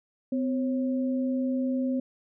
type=tone pair together; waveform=sine; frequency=255.4 / 542.7 Hz; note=C4 / C#5; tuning=-42 / -37 cents; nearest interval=octave + minor second; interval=1305 cents; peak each=-25 / -34 dBFS; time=0.32-2 s; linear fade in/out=5 ms; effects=none